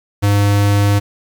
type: tone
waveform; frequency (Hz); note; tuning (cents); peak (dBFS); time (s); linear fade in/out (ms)
square; 101.6; G#2; -38; -11; 0.22-1; 20
effects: 8-bit